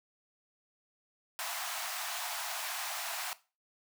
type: high-pass noise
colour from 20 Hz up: pink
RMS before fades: -38 dBFS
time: 1.39-3.33 s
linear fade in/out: 0 ms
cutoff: 650 Hz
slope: 96 dB/octave
effects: noise-tail reverb RT60 0.3 s tail -17 dB re dry